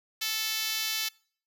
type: tone with high-pass filter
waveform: 5% pulse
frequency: 438.9 Hz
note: A4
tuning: 4 cents flat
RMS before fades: -31 dBFS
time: 0.21-1.09 s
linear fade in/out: 10 ms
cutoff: 2500 Hz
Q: 0.59
effects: noise-tail reverb RT60 0.5 s tail -25 dB re dry